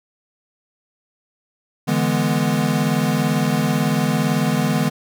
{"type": "chord", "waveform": "square", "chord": "E dominant seventh", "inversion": "third", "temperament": "equal", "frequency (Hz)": [146.83, 164.81, 207.7, 246.9], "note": ["D3", "E3", "G#3", "B3"], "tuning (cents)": [0, 0, 0, 0], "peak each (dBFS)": -23, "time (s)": [1.87, 4.9], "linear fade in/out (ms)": 20, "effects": []}